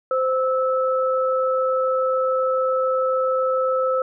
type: tone pair together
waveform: sine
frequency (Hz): 519.1 / 1308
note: C5 / E6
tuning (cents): -14 / -14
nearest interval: octave + major third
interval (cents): 1600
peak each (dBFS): -19 / -23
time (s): 0.11-4.02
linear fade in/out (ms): 2
effects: none